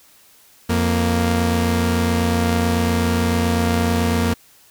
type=tone pair together; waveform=sawtooth; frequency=87.31 / 233.1 Hz; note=F2 / A#3; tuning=0 / 0 cents; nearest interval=octave + perfect fourth; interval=1700 cents; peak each=-15 dBFS; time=0.69-4.34 s; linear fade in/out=10 ms; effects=white hiss -51 dBFS RMS until 4.7 s